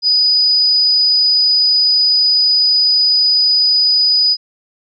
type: tone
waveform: sine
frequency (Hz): 4964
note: D#8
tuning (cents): -5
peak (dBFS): -9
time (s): 0.02-4.37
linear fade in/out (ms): 50
effects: none